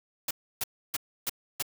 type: noise bursts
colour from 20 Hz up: white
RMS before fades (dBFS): -30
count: 5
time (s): 0.28-1.625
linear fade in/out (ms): 5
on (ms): 29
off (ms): 300
effects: none